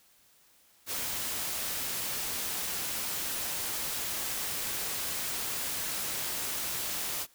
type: noise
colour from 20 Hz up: white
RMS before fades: -34 dBFS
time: 0.86-7.27 s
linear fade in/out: 50 ms
effects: white hiss -63 dBFS RMS until 7.34 s